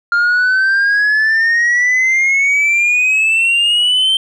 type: exponential sweep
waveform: sine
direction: up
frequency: 1396.9 to 3136 Hz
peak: -7 dBFS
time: 0.12-4.17 s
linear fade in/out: 2 ms
effects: tanh soft clip ceiling -9 dBFS